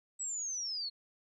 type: linear sweep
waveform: sine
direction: down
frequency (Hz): 7900 to 4230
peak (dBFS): -35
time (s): 0.19-0.9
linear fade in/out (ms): 20
effects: none